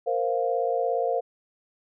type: chord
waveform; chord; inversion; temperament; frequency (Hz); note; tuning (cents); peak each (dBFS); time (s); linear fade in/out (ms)
sine; Bb suspended second; none; equal; 466.2 / 523.3 / 698.5; Bb4 / C5 / F5; 0 / 0 / 0; -27; 0.06-1.21; 20
effects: none